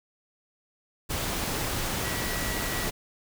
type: tone in noise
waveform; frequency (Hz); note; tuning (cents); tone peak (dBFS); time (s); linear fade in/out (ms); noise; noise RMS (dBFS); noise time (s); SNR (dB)
sine; 1935; B6; -36; -37; 2.03-2.89; 20; pink; -30; 1.09-2.91; -10
effects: none